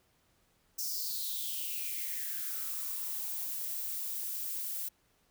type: noise with high-pass filter sweep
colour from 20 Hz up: violet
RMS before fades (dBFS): -37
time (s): 0.78-4.89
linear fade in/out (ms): 10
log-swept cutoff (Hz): 5700 to 220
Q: 6.2
effects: pink hiss -71 dBFS RMS until 5.3 s